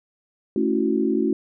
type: chord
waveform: sine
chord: F# minor seventh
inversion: first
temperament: equal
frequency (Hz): 220 / 277.2 / 329.6 / 370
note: A3 / C#4 / E4 / F#4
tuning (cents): 0 / 0 / 0 / 0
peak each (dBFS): -24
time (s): 0.56-1.33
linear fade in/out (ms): 2
effects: none